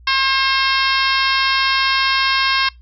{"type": "harmonic tone", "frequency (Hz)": 535, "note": "C5", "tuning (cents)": 38, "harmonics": [2, 3, 4, 5, 6, 7, 8, 9, 10], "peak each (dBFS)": [-19, -21, -22, -23, -24, -24, -25, -26, -26], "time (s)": [0.07, 2.69], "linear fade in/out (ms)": 5, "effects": ["noise-tail reverb RT60 0.2 s tail -25 dB re dry", "added 60 Hz sine -41 dBFS peak until 2.81 s"]}